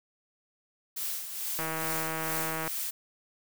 blue noise with tremolo, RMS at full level -33 dBFS, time 0.96-2.91 s, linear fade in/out 10 ms, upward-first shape sine, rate 2.3 Hz, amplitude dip 55%
click train, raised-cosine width 0.5 ms, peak -19 dBFS, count 175, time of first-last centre 1.59-2.678 s, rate 160 Hz
effects none

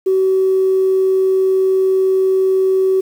sine tone, 379.5 Hz, F#4, 44 cents sharp, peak -10 dBFS, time 0.06-3.01 s, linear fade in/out 10 ms, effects tanh soft clip ceiling -6 dBFS + 7-bit

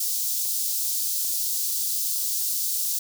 white high-pass noise, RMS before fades -26 dBFS, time 0-2.99 s, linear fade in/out 5 ms, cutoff 4500 Hz, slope 24 dB/octave, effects none

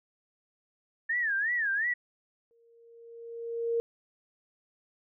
sine tone with vibrato, 1759 Hz, A6, 1 cent flat, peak -26 dBFS, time 1.09-1.94 s, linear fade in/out 10 ms, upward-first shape sine, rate 2.8 Hz, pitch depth 190 cents each way
sine tone with exponential growth, 464.4 Hz, A#4, 7 cents flat, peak -24 dBFS, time 2.51-3.8 s, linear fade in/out 0 ms, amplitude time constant 280 ms
effects none

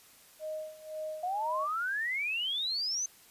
sine tone with tremolo, 622.3 Hz, D#5, in tune, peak -34 dBFS, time 0.39-1.68 s, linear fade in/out 50 ms, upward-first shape sine, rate 1.9 Hz, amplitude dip 85%
sine exponential sweep, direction up, 698.5 to 6320 Hz, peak -30 dBFS, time 1.23-3.06 s, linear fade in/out 5 ms
effects white hiss -58 dBFS RMS until 3.3 s + resampled to 32000 Hz

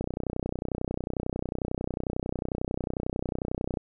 click train, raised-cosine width 2 ms, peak -16 dBFS, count 118, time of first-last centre 0.01-3.772 s, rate 31.1 Hz, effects none

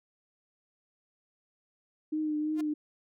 sine tone with vibrato, 305.5 Hz, D#4, 32 cents flat, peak -28 dBFS, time 2.12-2.74 s, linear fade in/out 10 ms, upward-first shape triangle, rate 3 Hz, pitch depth 32 cents each way
sawtooth tone with exponential growth, 348.7 Hz, F4, 3 cents flat, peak -33 dBFS, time 2.53-2.61 s, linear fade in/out 5 ms, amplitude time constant 16 ms
effects none

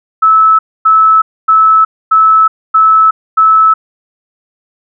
sine tone bursts, 1304 Hz, E6, 19 cents flat, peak -3 dBFS, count 6, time 0.22-3.74 s, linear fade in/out 10 ms, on 370 ms, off 260 ms, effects none

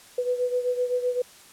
sine beating tone pair, 493.9 / 501.7 Hz, B4 / B4, 0 / +27 cents, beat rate 7.8 Hz, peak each -24 / -29 dBFS, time 0.18-1.22 s, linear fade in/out 5 ms, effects white hiss -50 dBFS RMS until 1.52 s + low-pass 11000 Hz 12 dB/octave

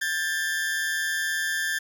40% pulse tone pair together, 1600 / 1760.5 Hz, G6 / A6, +35 / 0 cents, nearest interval major second, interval 165 cents, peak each -27 dBFS, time 0.01-1.79 s, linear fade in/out 10 ms, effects 10-bit

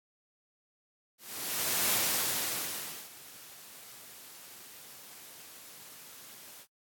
white noise with ADSR envelope, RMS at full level -28 dBFS, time 1.18-6.67 s, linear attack 700 ms, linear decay 1200 ms, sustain -22 dB, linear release 64 ms, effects high-pass 100 Hz 12 dB/octave + AAC 64 kbps

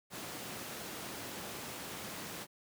pink high-pass noise, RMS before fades -44 dBFS, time 0.1-2.47 s, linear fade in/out 50 ms, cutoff 150 Hz, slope 12 dB/octave, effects none

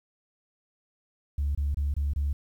sine tone bursts, 71.5 Hz, D2, 46 cents flat, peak -23 dBFS, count 5, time 1.38-2.33 s, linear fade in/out 5 ms, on 170 ms, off 25 ms, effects tanh soft clip ceiling -21 dBFS + 10-bit

